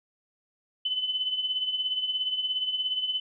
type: tone with tremolo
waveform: sine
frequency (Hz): 3023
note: F#7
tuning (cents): +36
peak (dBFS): -23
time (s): 0.85-3.2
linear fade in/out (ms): 5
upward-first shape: triangle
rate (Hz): 17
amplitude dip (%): 70
effects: none